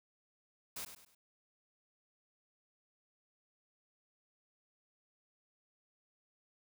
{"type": "noise with echo", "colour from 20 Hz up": "white", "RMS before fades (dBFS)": -43, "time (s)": [0.76, 0.85], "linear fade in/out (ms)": 5, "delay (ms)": 100, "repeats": 3, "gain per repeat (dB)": -9, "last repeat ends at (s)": 1.15, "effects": []}